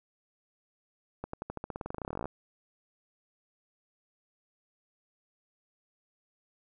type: accelerating click train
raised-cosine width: 1 ms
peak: -22 dBFS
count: 25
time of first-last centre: 1.24-2.256 s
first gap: 94 ms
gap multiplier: 0.92
effects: none